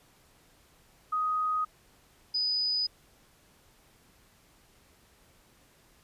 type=tone pair in turn; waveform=sine; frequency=1251 / 4978 Hz; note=D#6 / D#8; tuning=+9 / 0 cents; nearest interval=2 octaves; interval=2391 cents; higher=second; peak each=-26 dBFS; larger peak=neither; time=1.12-1.65 / 2.34-2.87 s; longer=neither; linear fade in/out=10 ms; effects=pink hiss -62 dBFS RMS until 6.03 s + resampled to 32000 Hz